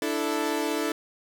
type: chord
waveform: sawtooth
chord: D suspended second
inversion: none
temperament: equal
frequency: 293.7 / 329.6 / 440 Hz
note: D4 / E4 / A4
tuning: 0 / 0 / 0 cents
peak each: -26 dBFS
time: 0.02-0.92 s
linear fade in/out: 2 ms
effects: none